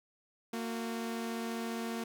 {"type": "tone pair together", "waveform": "sawtooth", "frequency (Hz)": [229.4, 364.1], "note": ["A#3", "F#4"], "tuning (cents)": [-28, -28], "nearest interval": "minor sixth", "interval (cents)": 800, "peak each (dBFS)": [-32, -39], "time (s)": [0.53, 2.04], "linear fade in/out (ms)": 5, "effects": []}